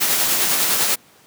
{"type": "noise with tremolo", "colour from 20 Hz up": "white", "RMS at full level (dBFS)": -17, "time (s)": [0, 0.96], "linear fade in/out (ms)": 20, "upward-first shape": "sine", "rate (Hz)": 10, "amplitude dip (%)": 30, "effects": ["pink hiss -51 dBFS RMS until 1.26 s", "high-pass 150 Hz 12 dB/octave"]}